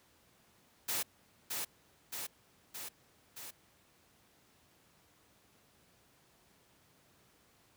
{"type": "noise with echo", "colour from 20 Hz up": "white", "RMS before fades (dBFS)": -35, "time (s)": [0.88, 1.03], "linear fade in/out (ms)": 10, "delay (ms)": 620, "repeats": 4, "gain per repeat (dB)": -3, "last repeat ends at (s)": 3.51, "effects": ["pink hiss -67 dBFS RMS until 7.76 s", "high-pass 80 Hz 12 dB/octave"]}